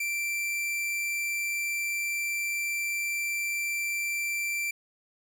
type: tone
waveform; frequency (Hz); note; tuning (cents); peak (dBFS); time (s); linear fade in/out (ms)
45% pulse; 2349; D7; 0; -28; 0-4.71; 5
effects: none